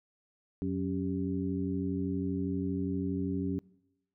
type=harmonic tone with a mistuned harmonic; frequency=92.5 Hz; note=F#2; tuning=in tune; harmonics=1 / 2 / 3 / 4; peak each=-38 / -34 / -33 / -40 dBFS; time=0.62-3.59 s; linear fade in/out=0 ms; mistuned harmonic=4; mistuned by=+110 cents; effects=noise-tail reverb RT60 0.9 s tail -24 dB re dry